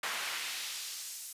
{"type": "noise with high-pass filter sweep", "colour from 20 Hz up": "brown", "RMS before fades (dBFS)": -39, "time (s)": [0.03, 1.33], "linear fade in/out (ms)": 5, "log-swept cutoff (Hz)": [1400, 8500], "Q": 0.93, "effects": ["resampled to 32000 Hz"]}